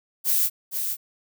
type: noise with echo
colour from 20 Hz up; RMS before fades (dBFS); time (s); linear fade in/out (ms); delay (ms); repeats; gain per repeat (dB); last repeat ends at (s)
violet; -21; 0.24-0.5; 50; 470; 1; -6; 0.97
effects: none